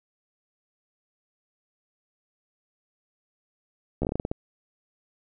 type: slowing click train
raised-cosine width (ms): 2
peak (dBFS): -14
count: 10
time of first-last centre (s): 4.02-4.315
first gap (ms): 13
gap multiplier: 1.22
effects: none